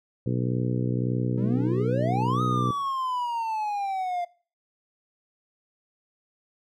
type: harmonic tone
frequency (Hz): 61.74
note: B1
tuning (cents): 0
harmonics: 2 / 3 / 4 / 5 / 6 / 7 / 8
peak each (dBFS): -26 / -30 / -32 / -34 / -36 / -37 / -38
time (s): 0.26-2.71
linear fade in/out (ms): 5
type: exponential two-way sweep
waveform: triangle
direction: up then down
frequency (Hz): 180.4 to 1268 to 694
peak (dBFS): -24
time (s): 1.37-4.25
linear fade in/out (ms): 10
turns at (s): 2.42
effects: noise-tail reverb RT60 0.4 s tail -20 dB re dry